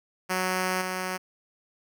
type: tone with level steps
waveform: 5% pulse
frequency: 185 Hz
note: F#3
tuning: in tune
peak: -14 / -18 dBFS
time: 0.29-1.18 s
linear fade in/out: 20 ms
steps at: 0.81 s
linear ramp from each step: 10 ms
effects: none